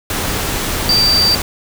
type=tone in noise; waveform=sine; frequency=4663 Hz; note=D8; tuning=13 cents flat; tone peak=-10 dBFS; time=0.89-1.35 s; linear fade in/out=2 ms; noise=pink; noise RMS=-19 dBFS; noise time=0.1-1.42 s; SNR=+6 dB; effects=none